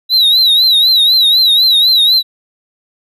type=tone with vibrato; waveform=triangle; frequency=3907 Hz; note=B7; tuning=19 cents flat; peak=-5 dBFS; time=0.09-2.23 s; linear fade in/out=50 ms; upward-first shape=triangle; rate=4 Hz; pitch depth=120 cents each way; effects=none